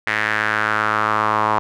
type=tone with band-pass filter sweep; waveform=sawtooth; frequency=107.5 Hz; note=A2; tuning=40 cents flat; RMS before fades=-19 dBFS; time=0.07-1.59 s; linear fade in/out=0 ms; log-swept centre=1900 to 1000 Hz; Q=3.7; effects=none